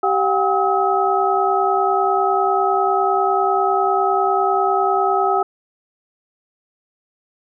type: tone cluster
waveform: sine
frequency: 388.2 / 723 / 793 / 1281 Hz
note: G4 / F#5 / G5 / E6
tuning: -17 / -40 / +20 / -50 cents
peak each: -20 dBFS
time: 0.03-5.43 s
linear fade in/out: 5 ms
effects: none